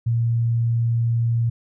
sine tone, 116.54 Hz, A#2, in tune, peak -17 dBFS, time 0.06-1.5 s, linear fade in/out 10 ms, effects none

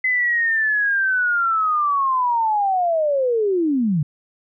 sine linear sweep, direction down, 2038 to 138.8 Hz, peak -16 dBFS, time 0.04-4.03 s, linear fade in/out 5 ms, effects none

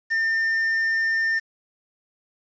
triangle tone with quantisation, 1805 Hz, A6, 44 cents sharp, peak -18 dBFS, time 0.1-1.4 s, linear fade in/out 20 ms, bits 7, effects resampled to 16000 Hz

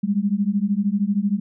sine beating tone pair, 196 / 209 Hz, G3 / G#3, 0 / +11 cents, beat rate 13 Hz, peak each -21 dBFS, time 0.03-1.4 s, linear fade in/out 10 ms, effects none

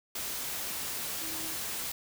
sine tone in noise, 320.3 Hz, E4, 50 cents flat, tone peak -45 dBFS, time 1.21-1.54 s, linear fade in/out 5 ms, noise white, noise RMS -36 dBFS, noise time 0.15-1.92 s, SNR -12 dB, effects none

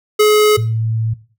square / sine tone pair in turn, 423.9 / 111.97 Hz, G#4 / A2, +35 / +31 cents, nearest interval octave + major seventh, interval 2304 cents, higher first, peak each -8 / -15 dBFS, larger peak first, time 0.19-0.57 / 0.57-1.14 s, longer second, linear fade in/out 10 ms, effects noise-tail reverb RT60 0.4 s tail -17 dB re dry

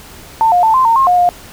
sine tone with pitch steps, 896 / 712 / 887 / 1040 / 914 / 1070 / 717 / 709 Hz, A5 / F5 / A5 / C6 / A#5 / C6 / F5 / F5, +31 / +33 / +14 / -11 / -34 / +38 / +45 / +26 cents, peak -7 dBFS, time 0.41-1.29 s, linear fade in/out 0 ms, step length 110 ms, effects pink hiss -36 dBFS RMS until 1.52 s

